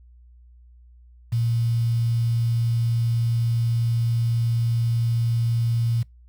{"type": "tone with quantisation", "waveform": "sine", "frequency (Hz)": 116.54, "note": "A#2", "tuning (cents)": 0, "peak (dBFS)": -19, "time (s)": [1.32, 6.03], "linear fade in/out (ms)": 10, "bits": 7, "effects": ["noise-tail reverb RT60 0.2 s tail -25 dB re dry", "added 60 Hz sine -47 dBFS peak until 6.28 s"]}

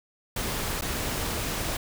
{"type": "noise with dropouts", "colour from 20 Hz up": "pink", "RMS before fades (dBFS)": -30, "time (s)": [0.36, 1.77], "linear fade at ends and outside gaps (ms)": 5, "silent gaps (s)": [0.811, 0.82], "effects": []}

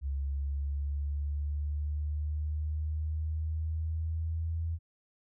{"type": "linear sweep", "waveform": "sine", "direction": "up", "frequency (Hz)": [68.7, 82.6], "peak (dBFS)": -30, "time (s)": [0.01, 4.79], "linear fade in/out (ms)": 50, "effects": []}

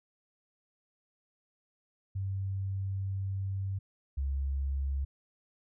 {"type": "tone pair in turn", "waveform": "sine", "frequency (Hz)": [96.9, 68.52], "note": ["G2", "C#2"], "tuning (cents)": [-20, -19], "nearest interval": "tritone", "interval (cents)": 599, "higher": "first", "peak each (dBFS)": [-31, -29], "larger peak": "second", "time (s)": [[2.15, 3.79], [4.17, 5.05]], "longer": "first", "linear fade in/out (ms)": 10, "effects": []}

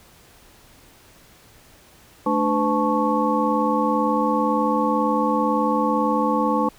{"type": "tone cluster", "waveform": "sine", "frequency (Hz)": [218.2, 296.2, 506, 871, 1105], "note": ["A3", "D4", "B4", "A5", "C#6"], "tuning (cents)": [-14, 15, 42, -18, -6], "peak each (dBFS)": -24, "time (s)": [2.26, 6.69], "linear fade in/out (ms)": 5, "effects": ["pink hiss -51 dBFS RMS until 6.78 s"]}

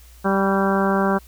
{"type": "harmonic tone with a mistuned harmonic", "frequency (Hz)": 195.3, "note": "G3", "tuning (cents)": -6, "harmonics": [1, 2, 3, 4, 5, 6, 7, 8], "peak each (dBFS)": [-20, -23, -25, -26, -27, -28, -28, -29], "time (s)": [0.24, 1.19], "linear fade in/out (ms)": 20, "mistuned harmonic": 6, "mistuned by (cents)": -32, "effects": ["added 60 Hz sine -44 dBFS peak until 1.27 s", "white hiss -52 dBFS RMS until 1.27 s"]}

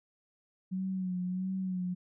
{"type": "tone with vibrato", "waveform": "sine", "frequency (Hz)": 185, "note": "F#3", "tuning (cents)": 0, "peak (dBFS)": -31, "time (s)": [0.71, 1.95], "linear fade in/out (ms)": 20, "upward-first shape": "sine", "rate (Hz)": 1.5, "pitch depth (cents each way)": 44, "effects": []}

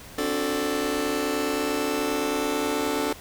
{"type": "chord", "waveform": "sawtooth", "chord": "D dominant seventh", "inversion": "third", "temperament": "just", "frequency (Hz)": [264.3, 293.7, 367.1, 440.5], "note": ["C4", "D4", "F#4", "A4"], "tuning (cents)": [18, 0, -14, 2], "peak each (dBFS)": [-28, -24, -29, -24], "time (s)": [0.18, 3.13], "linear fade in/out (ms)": 5, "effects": ["pink hiss -44 dBFS RMS until 3.2 s"]}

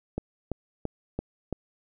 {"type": "click train", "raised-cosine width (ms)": 2, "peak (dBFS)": -16, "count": 5, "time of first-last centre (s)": [0.18, 1.527], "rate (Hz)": 2.97, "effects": []}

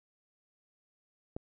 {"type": "click", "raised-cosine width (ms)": 2, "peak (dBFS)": -24, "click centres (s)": 1.365, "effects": []}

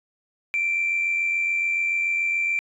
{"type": "tone pair together", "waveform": "sine", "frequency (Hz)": [2349, 2436], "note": ["D7", "D#7"], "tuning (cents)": [0, -37], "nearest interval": "minor second", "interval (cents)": 63, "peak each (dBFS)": [-20, -31], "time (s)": [0.54, 2.59], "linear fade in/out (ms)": 0, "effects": ["tanh soft clip ceiling -16 dBFS"]}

